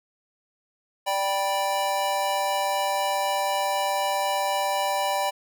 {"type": "chord", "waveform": "square", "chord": "G major", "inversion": "second", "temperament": "equal with one note detuned", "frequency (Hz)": [587.3, 784, 977.5], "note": ["D5", "G5", "B5"], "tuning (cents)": [0, 0, -18], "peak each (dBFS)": [-29, -27, -29], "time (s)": [1.06, 5.31], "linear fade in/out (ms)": 20, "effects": []}